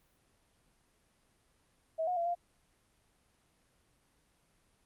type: tone with pitch steps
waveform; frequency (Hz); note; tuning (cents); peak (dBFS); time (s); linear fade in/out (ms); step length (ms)
sine; 645 / 723 / 682 / 697; E5 / F#5 / F5 / F5; -38 / -40 / -41 / -4; -30; 1.98-2.352; 20; 93
effects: pink hiss -71 dBFS RMS until 4.85 s + Opus 32 kbps